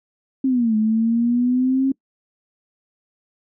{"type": "exponential two-way sweep", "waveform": "sine", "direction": "down then up", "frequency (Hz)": [271.2, 214.3, 271.2], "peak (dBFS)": -15, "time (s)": [0.44, 1.92], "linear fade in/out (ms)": 5, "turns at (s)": 0.76, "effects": ["noise-tail reverb RT60 0.1 s tail -24 dB re dry"]}